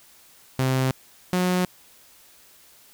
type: tone pair in turn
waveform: sawtooth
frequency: 130.81 / 181.44 Hz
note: C3 / F#3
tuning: 0 / -34 cents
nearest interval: tritone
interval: 566 cents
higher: second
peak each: -16 dBFS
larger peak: neither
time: 0.59-0.91 / 1.33-1.65 s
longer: neither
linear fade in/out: 0 ms
effects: white hiss -53 dBFS RMS until 2.93 s